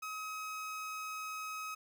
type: tone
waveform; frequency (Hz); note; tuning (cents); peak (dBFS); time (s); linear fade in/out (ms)
30% pulse; 1271; D#6; +36; -37; 0.02-1.75; 10
effects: 11-bit